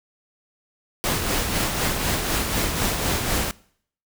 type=noise with tremolo; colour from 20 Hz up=pink; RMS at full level=-22 dBFS; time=1.04-3.51 s; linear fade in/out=0 ms; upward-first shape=sine; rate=4 Hz; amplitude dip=40%; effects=noise-tail reverb RT60 0.6 s tail -22 dB re dry